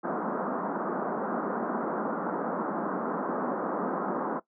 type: band-pass noise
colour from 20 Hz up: pink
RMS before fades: -31 dBFS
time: 0.03-4.4 s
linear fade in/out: 20 ms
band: 190 to 1400 Hz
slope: 48 dB/octave
effects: noise-tail reverb RT60 0.1 s tail -17 dB re dry